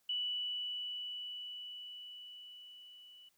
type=tone with level ramp; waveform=sine; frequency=2960 Hz; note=F#7; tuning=in tune; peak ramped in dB=-33 to -55 dBFS; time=0.09-3.29 s; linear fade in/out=5 ms; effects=white hiss -75 dBFS RMS until 3.37 s